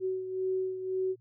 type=beating tone pair; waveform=sine; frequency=375 / 376.9 Hz; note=F#4 / F#4; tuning=+23 / +32 cents; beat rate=1.9 Hz; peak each=-30 / -37 dBFS; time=0-1.16 s; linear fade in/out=50 ms; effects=added 118 Hz sine -60 dBFS peak until 1.2 s